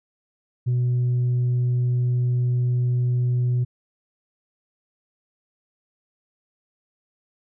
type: tone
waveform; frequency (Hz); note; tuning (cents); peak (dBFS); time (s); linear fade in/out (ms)
sine; 123.47; B2; 0; -16; 0.66-3.65; 20
effects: tanh soft clip ceiling -17 dBFS